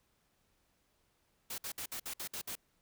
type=noise bursts; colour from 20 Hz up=white; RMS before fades=-41 dBFS; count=8; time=1.5-2.554 s; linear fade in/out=5 ms; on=81 ms; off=58 ms; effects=pink hiss -75 dBFS RMS until 2.81 s